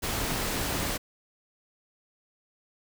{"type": "noise", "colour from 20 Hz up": "pink", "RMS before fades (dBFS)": -30, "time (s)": [0.02, 0.98], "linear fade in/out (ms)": 20, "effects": []}